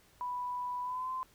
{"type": "tone with pitch glide", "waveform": "sine", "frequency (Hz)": [987.8, 1032.7], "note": ["B5", "C6"], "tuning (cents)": [0, -23], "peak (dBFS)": -34, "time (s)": [0.21, 1.23], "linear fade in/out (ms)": 0, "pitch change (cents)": 77, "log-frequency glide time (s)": [0.82, 1.11], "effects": ["pink hiss -64 dBFS RMS until 1.34 s"]}